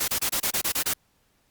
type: noise bursts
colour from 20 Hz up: white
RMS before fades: -25 dBFS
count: 9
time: 0-0.937 s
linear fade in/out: 10 ms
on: 81 ms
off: 26 ms
effects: pink hiss -67 dBFS RMS until 1.5 s + Opus 48 kbps